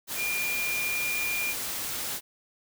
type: tone in noise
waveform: sine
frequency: 2405 Hz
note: D7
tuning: 41 cents sharp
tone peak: -28 dBFS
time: 0.16-1.55 s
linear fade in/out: 50 ms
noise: white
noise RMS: -33 dBFS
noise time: 0.07-2.21 s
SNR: +2 dB
effects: none